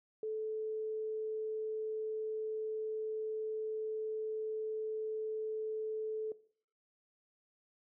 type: tone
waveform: sine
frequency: 435.4 Hz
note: A4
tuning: 18 cents flat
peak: -35 dBFS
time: 0.23-6.32 s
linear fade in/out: 2 ms
effects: noise-tail reverb RT60 0.5 s tail -18 dB re dry